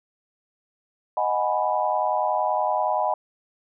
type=chord; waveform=sine; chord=G# minor seventh; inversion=second; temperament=equal; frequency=622.3 / 740 / 830.6 / 987.8 Hz; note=D#5 / F#5 / G#5 / B5; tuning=0 / 0 / 0 / 0 cents; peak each=-26 dBFS; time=1.17-3.14 s; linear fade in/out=2 ms; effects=none